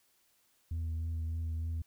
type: tone with vibrato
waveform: sine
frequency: 81.5 Hz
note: E2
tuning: 19 cents flat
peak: -30 dBFS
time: 0.71-1.82 s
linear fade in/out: 5 ms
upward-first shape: triangle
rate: 3.3 Hz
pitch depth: 22 cents each way
effects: tanh soft clip ceiling -32 dBFS + white hiss -71 dBFS RMS until 1.86 s